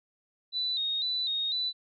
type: tone with vibrato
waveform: sine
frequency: 3852 Hz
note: B7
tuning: 44 cents flat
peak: -27 dBFS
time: 0.52-1.73 s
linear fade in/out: 50 ms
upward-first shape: square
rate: 2 Hz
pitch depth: 57 cents each way
effects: MP3 32 kbps